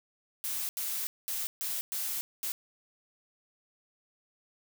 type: noise bursts at uneven times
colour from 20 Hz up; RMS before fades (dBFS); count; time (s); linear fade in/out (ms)
blue; -34; 6; 0.44-0.69 / 0.77-1.07 / 1.28-1.47 / 1.61-1.81 / 1.92-2.21 / 2.43-2.52; 0
effects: none